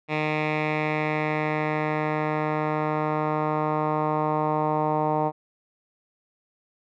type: tone with low-pass filter sweep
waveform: 10% pulse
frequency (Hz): 153.3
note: D#3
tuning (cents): -25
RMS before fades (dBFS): -25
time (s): 0.08-5.32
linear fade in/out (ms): 50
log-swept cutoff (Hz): 2600 to 890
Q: 2.5
effects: none